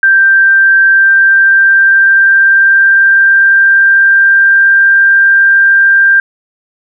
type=tone with pitch glide; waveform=sine; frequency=1574 to 1586.8 Hz; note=G6 to G6; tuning=+7 to +21 cents; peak=-3 dBFS; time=0.03-6.2 s; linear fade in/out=2 ms; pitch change=+14 cents; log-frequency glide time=0.47-4.96 s; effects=none